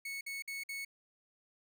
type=tone bursts; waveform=40% pulse; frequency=2209 Hz; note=C#7; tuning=7 cents flat; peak=-38 dBFS; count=4; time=0.05-0.849 s; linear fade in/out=5 ms; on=160 ms; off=53 ms; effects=none